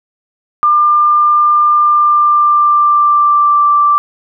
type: tone with pitch glide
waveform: sine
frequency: 1197 to 1172.4 Hz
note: D6 to D6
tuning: +33 to -3 cents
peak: -6 dBFS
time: 0.63-3.98 s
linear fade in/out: 0 ms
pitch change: -36 cents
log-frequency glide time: 1.74-3.69 s
effects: none